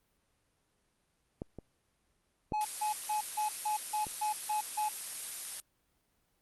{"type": "clicks", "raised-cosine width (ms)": 2, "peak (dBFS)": [-24, -30, -22, -32], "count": 4, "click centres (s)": [1.419, 1.587, 2.522, 4.068]}
{"type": "tone bursts", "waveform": "triangle", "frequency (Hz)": 850, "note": "G#5", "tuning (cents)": 40, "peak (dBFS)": -28, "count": 9, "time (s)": [2.53, 4.89], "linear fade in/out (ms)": 10, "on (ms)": 120, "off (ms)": 160}
{"type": "noise", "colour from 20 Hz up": "blue", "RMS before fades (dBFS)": -37, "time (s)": [2.61, 5.6], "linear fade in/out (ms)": 0}
{"effects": ["pink hiss -75 dBFS RMS until 6.41 s", "Opus 32 kbps"]}